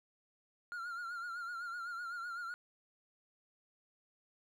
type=tone with vibrato; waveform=triangle; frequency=1400 Hz; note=F6; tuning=4 cents sharp; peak=-38 dBFS; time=0.72-2.54 s; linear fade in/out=0 ms; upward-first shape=triangle; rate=7.9 Hz; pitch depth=76 cents each way; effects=none